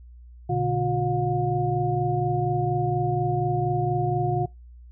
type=tone cluster; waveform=sine; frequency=120.5 / 144.7 / 359.6 / 716 Hz; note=B2 / D3 / F#4 / F5; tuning=-42 / -25 / -49 / +43 cents; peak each=-27 dBFS; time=0.49-4.46 s; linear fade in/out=10 ms; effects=noise-tail reverb RT60 0.2 s tail -24 dB re dry + added 60 Hz sine -43 dBFS peak until 4.91 s